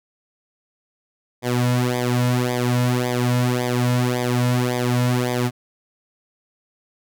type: tone with flanger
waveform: sawtooth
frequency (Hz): 123.47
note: B2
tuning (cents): 0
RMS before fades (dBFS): -20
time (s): 1.42-5.51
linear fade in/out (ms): 50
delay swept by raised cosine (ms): 0.71 to 2.61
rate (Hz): 1.8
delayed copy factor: -0.9
effects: none